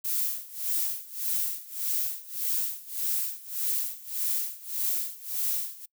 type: noise with tremolo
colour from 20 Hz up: violet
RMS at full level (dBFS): -27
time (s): 0.04-5.86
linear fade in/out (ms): 10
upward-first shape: sine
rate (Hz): 1.7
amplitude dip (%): 90
effects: noise-tail reverb RT60 0.1 s tail -24 dB re dry